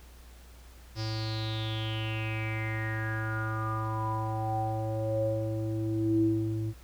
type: tone with low-pass filter sweep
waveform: square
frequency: 110 Hz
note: A2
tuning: in tune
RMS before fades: -31 dBFS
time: 0.95-6.74 s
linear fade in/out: 50 ms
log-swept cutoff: 5100 to 250 Hz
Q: 8.8
effects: added 60 Hz sine -49 dBFS peak until 6.83 s + pink hiss -57 dBFS RMS until 6.83 s